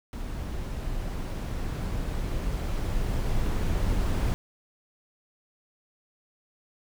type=noise with level ramp; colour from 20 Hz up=brown; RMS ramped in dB=-33 to -25 dBFS; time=0.13-4.34 s; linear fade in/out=0 ms; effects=none